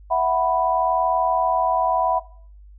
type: chord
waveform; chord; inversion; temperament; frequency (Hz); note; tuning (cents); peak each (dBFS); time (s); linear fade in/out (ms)
sine; E suspended second; none; equal; 659.3 / 740 / 987.8; E5 / F#5 / B5; 0 / 0 / 0; -21; 0.1-2.2; 20
effects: noise-tail reverb RT60 0.5 s tail -19 dB re dry + added 50 Hz sine -42 dBFS peak until 2.78 s